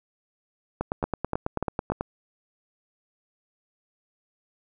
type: two click trains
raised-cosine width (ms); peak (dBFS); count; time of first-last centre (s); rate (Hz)
1; -12 / -12; 4 / 12; 1.04-1.92 / 0.81-2.01; 3.41 / 9.17
effects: none